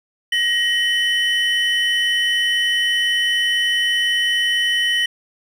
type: tone pair together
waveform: triangle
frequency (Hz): 1891 / 3015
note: A#6 / F#7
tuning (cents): +24 / +32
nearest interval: minor sixth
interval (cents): 808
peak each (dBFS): -17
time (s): 0.32-5.06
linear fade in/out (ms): 5
effects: none